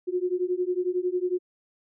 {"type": "beating tone pair", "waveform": "sine", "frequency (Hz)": [356.2, 367.2], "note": ["F4", "F#4"], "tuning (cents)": [34, -13], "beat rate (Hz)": 11, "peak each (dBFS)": -27, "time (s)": [0.07, 1.39], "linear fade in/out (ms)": 20, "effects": []}